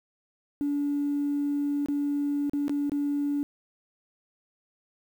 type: tone with dropouts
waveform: triangle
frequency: 287.4 Hz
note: D4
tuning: 37 cents flat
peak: -21 dBFS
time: 0.61-3.43 s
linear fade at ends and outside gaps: 0 ms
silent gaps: 1.86-1.885 / 2.496-2.534 / 2.681-2.695 / 2.896-2.919 s
effects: tanh soft clip ceiling -22 dBFS + 9-bit